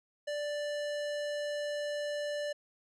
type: tone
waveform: square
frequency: 587.3 Hz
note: D5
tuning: in tune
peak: -34 dBFS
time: 0.27-2.53 s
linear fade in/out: 10 ms
effects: low-pass 7000 Hz 12 dB/octave